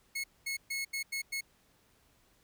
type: tone bursts at uneven times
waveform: sawtooth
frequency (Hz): 2182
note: C#7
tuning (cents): -28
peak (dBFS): -30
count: 6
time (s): 0.15-0.24 / 0.46-0.57 / 0.7-0.85 / 0.93-1.03 / 1.12-1.22 / 1.32-1.41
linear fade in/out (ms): 10
effects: pink hiss -68 dBFS RMS until 2.43 s